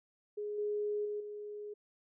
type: tone with level steps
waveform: sine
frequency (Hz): 416.7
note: G#4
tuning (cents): +6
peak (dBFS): -36 / -32 / -35 / -41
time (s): 0.37-1.74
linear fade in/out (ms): 10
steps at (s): 0.58 / 1.05 / 1.2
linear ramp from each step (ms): 5
effects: none